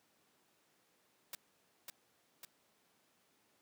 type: noise with echo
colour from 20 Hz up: white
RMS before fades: -44 dBFS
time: 1.33-1.35 s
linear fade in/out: 2 ms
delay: 550 ms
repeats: 2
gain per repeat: -3 dB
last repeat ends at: 2.45 s
effects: pink hiss -73 dBFS RMS until 3.61 s + high-pass 200 Hz 12 dB/octave